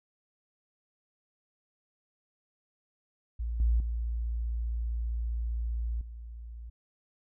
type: tone with level steps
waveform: sine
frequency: 57.6 Hz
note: A#1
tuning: 20 cents flat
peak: -30 / -22 / -29 / -40 dBFS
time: 3.39-6.7 s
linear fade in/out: 10 ms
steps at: 3.6 / 3.8 / 6.01 s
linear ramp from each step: 2 ms
effects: none